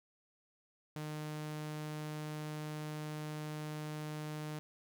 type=tone; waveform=sawtooth; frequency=152.4 Hz; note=D#3; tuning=36 cents flat; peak=-36 dBFS; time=0.96-4.59 s; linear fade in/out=0 ms; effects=none